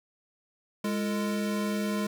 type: tone cluster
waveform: square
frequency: 206.3 / 344.7 / 449.5 Hz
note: G#3 / F4 / A4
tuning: -11 / -23 / +37 cents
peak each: -29 / -38 / -38 dBFS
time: 0.84-2.07 s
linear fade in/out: 5 ms
effects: none